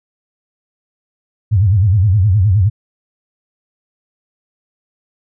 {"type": "tone with vibrato", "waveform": "sine", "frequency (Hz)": 99, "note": "G2", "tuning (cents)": 18, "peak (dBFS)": -8, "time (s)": [1.51, 2.7], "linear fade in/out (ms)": 20, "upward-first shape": "sine", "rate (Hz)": 9.6, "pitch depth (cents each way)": 200, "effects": []}